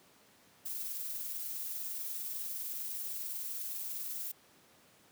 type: noise with tremolo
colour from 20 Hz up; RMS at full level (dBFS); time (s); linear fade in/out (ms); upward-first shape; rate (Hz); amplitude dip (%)
violet; -38; 0.65-4.32; 10; triangle; 20; 35
effects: pink hiss -63 dBFS RMS until 5.11 s + high-pass 150 Hz 12 dB/octave